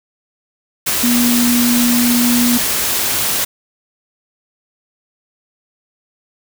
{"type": "tone in noise", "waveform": "sine", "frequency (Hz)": 241.3, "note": "B3", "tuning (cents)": -40, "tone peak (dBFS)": -12, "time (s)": [1.03, 2.58], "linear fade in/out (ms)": 10, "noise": "white", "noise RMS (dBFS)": -17, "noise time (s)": [0.86, 3.45], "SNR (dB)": 2, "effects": []}